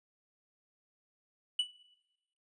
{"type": "tone with exponential decay", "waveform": "triangle", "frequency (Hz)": 2960, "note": "F#7", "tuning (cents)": 0, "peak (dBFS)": -23, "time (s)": [1.59, 1.71], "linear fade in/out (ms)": 5, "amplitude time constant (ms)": 26, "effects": ["noise-tail reverb RT60 1.0 s tail -19 dB re dry", "resampled to 24000 Hz"]}